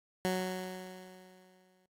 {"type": "tone with exponential decay", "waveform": "15% pulse", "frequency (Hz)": 185, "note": "F#3", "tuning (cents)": 0, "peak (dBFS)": -22, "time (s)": [0.25, 1.86], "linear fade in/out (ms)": 0, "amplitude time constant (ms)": 350, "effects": ["noise-tail reverb RT60 0.1 s tail -21 dB re dry", "AAC 64 kbps"]}